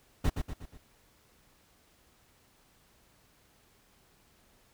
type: noise with echo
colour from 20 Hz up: brown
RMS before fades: -26 dBFS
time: 0.24-0.3 s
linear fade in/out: 10 ms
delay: 120 ms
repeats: 4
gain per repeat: -6 dB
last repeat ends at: 0.78 s
effects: pink hiss -65 dBFS RMS until 4.73 s